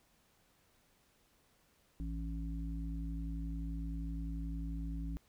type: harmonic tone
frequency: 55.5 Hz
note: A1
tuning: 16 cents sharp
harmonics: 1 / 3 / 5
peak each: -38 / -44 / -46 dBFS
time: 2-5.17 s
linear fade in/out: 0 ms
effects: pink hiss -71 dBFS RMS until 5.28 s